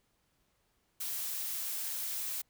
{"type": "noise", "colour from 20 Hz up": "blue", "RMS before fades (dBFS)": -37, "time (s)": [1, 2.42], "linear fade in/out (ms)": 10, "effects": ["pink hiss -75 dBFS RMS until 2.49 s"]}